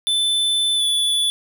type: tone with pitch glide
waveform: square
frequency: 3520 to 3452 Hz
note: A7 to A7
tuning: 0 to -34 cents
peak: -17 dBFS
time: 0.07-1.3 s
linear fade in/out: 0 ms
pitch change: -34 cents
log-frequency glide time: 0.76-0.82 s
effects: none